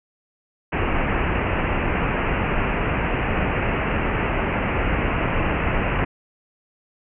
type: low-pass noise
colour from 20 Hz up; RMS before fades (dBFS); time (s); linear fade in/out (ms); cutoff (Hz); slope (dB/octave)
pink; -22; 0.72-6.05; 10; 2800; 96
effects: none